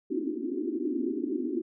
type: band-pass noise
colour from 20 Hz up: white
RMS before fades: -31 dBFS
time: 0.1-1.62 s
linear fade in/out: 10 ms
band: 240 to 380 Hz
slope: 96 dB/octave
effects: none